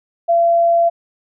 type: tone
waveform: sine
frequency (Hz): 680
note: F5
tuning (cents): -46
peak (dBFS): -10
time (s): 0.28-0.9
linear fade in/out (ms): 20
effects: none